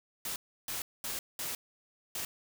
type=noise bursts at uneven times; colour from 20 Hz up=white; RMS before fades=-37 dBFS; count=5; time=0.25-0.36 / 0.68-0.82 / 1.04-1.19 / 1.39-1.55 / 2.15-2.25 s; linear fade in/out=2 ms; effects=none